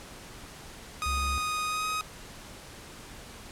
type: tone with pitch glide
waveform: sawtooth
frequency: 1243 to 1258.2 Hz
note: D#6 to D#6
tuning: -2 to +19 cents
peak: -25 dBFS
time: 1.02-2.01 s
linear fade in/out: 0 ms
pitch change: +21 cents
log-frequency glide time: 1.65-1.87 s
type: tone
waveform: triangle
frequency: 69.3 Hz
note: C#2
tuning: in tune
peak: -28 dBFS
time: 1.06-1.38 s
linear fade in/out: 0 ms
effects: pink hiss -46 dBFS RMS until 3.51 s + low-pass 11000 Hz 12 dB/octave